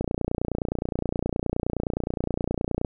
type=click train; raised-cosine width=2 ms; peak=-12 dBFS; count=85; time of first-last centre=0.01-2.848 s; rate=29.6 Hz; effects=none